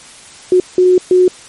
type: tone bursts at uneven times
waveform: sine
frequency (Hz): 365.3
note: F#4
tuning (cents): -22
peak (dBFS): -5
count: 3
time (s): 0.52-0.6 / 0.78-0.98 / 1.11-1.28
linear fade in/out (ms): 2
effects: white hiss -37 dBFS RMS until 1.48 s + MP3 48 kbps